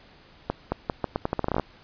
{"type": "accelerating click train", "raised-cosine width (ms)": 1, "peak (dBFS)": -10, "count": 15, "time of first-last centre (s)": [0.5, 1.597], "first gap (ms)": 220, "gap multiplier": 0.81, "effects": ["pink hiss -53 dBFS RMS until 1.83 s", "resampled to 11025 Hz"]}